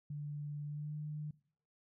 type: tone with pitch glide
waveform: sine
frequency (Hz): 146.83 to 150.7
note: D3 to D3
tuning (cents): 0 to +45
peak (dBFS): -39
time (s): 0.1-1.31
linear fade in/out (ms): 5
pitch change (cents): +45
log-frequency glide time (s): 0.66-0.95
effects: noise-tail reverb RT60 0.5 s tail -20 dB re dry